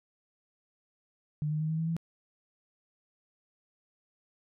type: tone with pitch steps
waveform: sine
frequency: 150.4 / 153.29 / 156.24 / 159.25 / 162.32 / 165.44 Hz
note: D3 / D#3 / D#3 / D#3 / E3 / E3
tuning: +42 / -25 / +8 / +41 / -26 / +7 cents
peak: -28 dBFS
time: 1.42-1.966 s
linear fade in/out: 0 ms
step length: 91 ms
effects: none